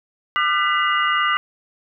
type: tone cluster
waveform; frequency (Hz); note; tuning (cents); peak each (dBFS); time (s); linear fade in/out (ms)
sine; 1199 / 1362 / 1504 / 1985 / 2846; D6 / F6 / F#6 / B6 / F7; +36 / -44 / +28 / +8 / +32; -19 / -27 / -25 / -23 / -25; 0.36-1.37; 0
effects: none